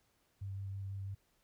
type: tone with vibrato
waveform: sine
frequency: 97.8 Hz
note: G2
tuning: 4 cents flat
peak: -39 dBFS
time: 0.41-1.15 s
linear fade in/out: 10 ms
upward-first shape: square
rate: 6.1 Hz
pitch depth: 10 cents each way
effects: pink hiss -75 dBFS RMS until 1.43 s